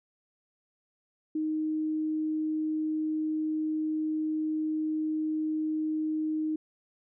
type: tone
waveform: sine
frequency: 311.1 Hz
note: D#4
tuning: in tune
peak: -27 dBFS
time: 1.35-6.56 s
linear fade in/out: 5 ms
effects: none